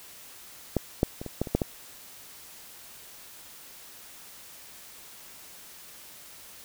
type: clicks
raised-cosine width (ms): 2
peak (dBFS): -10 / -7 / -22 / -22 / -12 / -22 / -8 / -12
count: 8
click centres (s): 0.767 / 1.031 / 1.215 / 1.263 / 1.416 / 1.472 / 1.55 / 1.618
effects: white hiss -48 dBFS RMS until 6.64 s